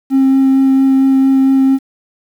triangle tone with vibrato, 267.6 Hz, C4, 39 cents sharp, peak -4 dBFS, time 0.1-1.79 s, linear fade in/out 50 ms, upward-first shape sine, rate 4.4 Hz, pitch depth 8 cents each way, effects tanh soft clip ceiling -2 dBFS + 7-bit

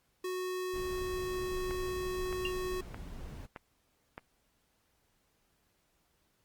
square tone, 367.7 Hz, F#4, 11 cents flat, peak -35 dBFS, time 0.24-2.81 s, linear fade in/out 5 ms
brown noise, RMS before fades -43 dBFS, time 0.73-3.47 s, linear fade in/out 20 ms
click train, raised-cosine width 0.5 ms, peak -27 dBFS, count 5, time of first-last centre 1.71-4.179 s, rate 1.62 Hz
sine tone with exponential decay, 2774 Hz, F7, 12 cents flat, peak -29 dBFS, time 2.45-2.54 s, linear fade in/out 2 ms, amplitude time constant 19 ms
effects pink hiss -74 dBFS RMS until 6.44 s + Opus 48 kbps

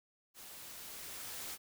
white noise with level ramp, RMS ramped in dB -52 to -43 dBFS, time 0.34-1.58 s, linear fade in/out 50 ms, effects none

